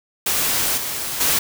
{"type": "noise with level steps", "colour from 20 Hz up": "white", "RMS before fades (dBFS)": [-20, -26, -18], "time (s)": [0.26, 1.39], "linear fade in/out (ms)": 5, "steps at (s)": [0.77, 1.2], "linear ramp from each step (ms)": 10, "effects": []}